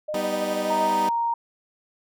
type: tone with pitch glide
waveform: sine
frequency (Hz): 610 to 630.1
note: D#5 to D#5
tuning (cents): -34 to +22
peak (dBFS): -26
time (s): 0.08-0.91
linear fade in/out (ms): 10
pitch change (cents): +56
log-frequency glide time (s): 0.64-0.73
type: chord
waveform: 15% pulse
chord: G augmented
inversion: none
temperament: equal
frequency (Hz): 196 / 246.9 / 311.1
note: G3 / B3 / D#4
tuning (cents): 0 / 0 / 0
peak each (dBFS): -24 / -26 / -24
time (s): 0.14-1.09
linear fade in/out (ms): 2
type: tone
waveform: sine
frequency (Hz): 932.3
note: A#5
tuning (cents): 0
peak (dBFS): -21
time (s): 0.7-1.34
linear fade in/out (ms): 5
effects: none